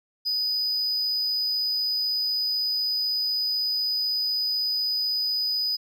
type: tone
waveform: triangle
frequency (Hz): 4978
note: D#8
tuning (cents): 0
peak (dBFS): -22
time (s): 0.25-5.77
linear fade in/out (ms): 20
effects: none